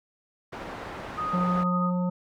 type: low-pass noise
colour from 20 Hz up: white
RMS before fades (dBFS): -38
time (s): 0.52-1.64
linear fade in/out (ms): 10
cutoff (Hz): 1200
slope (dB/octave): 12
type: tone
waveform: sine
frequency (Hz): 1244.5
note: D#6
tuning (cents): 0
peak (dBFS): -27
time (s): 1.17-1.91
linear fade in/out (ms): 20
type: harmonic tone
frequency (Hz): 179.5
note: F3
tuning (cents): +48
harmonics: 1 / 3 / 5 / 7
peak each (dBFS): -24 / -34 / -38 / -41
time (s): 1.33-2.1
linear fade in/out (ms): 10
effects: none